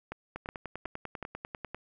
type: two click trains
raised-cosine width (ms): 0.5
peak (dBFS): -22 / -23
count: 4 / 15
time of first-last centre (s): 0.12-1.227 / 0.36-1.746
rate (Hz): 2.71 / 10.1
effects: none